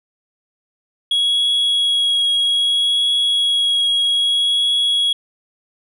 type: tone with vibrato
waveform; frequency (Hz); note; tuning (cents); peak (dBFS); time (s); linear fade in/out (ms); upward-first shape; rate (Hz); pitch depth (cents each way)
sine; 3323; G#7; 0; -11; 1.11-5.13; 5; triangle; 0.62; 12
effects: tanh soft clip ceiling -13 dBFS